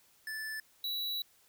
square tone pair in turn, 1749 / 3926 Hz, A6 / B7, -11 / -11 cents, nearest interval octave + major second, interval 1400 cents, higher second, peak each -38 / -34 dBFS, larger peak second, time 0.27-0.6 / 0.84-1.22 s, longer second, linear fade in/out 2 ms, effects white hiss -66 dBFS RMS until 1.48 s

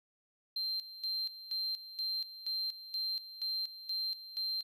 triangle tone with tremolo, 4147 Hz, C8, 16 cents flat, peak -31 dBFS, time 0.56-4.63 s, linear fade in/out 5 ms, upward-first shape square, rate 2.1 Hz, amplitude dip 80%, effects tanh soft clip ceiling -28 dBFS

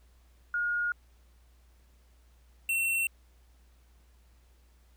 sine / square tone pair in turn, 1431 / 2710 Hz, F6 / E7, +42 / +47 cents, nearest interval major seventh, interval 1105 cents, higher second, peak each -27 dBFS, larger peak neither, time 0.54-0.92 / 2.69-3.07 s, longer neither, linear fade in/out 2 ms, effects added 60 Hz sine -58 dBFS peak until 4.96 s + pink hiss -69 dBFS RMS until 4.96 s

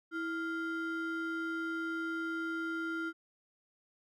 triangle ring-modulated tone, 862 Hz, A5, 36 cents flat, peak -29 dBFS, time 0.11-3.13 s, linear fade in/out 50 ms, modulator 535 Hz, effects none

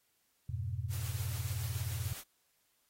sine chord, F diminished, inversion none, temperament equal, 87.31 / 103.83 / 123.47 Hz, F2 / Ab2 / Cb3, 0 / 0 / 0 cents, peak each -39 dBFS, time 0.49-2.13 s, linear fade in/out 5 ms
white noise with tremolo, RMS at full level -45 dBFS, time 0.89-2.24 s, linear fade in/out 50 ms, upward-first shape sine, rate 7 Hz, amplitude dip 25%
effects white hiss -75 dBFS RMS until 2.89 s + AAC 48 kbps

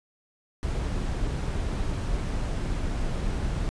brown noise, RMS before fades -28 dBFS, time 0.63-3.69 s, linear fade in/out 0 ms, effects resampled to 22050 Hz

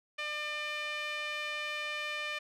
sawtooth tone with band-pass filter, 599 Hz, D5, 34 cents sharp, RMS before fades -37 dBFS, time 0.18-2.39 s, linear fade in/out 10 ms, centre 2400 Hz, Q 2.2, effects none

